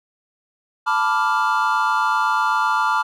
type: chord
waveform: triangle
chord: B half-diminished seventh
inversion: third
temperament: equal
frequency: 880 / 987.8 / 1174.7 / 1396.9 Hz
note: A5 / B5 / D6 / F6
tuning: 0 / 0 / 0 / 0 cents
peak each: -20 / -21 / -20 / -20 dBFS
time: 0.86-3.03 s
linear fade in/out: 20 ms
effects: none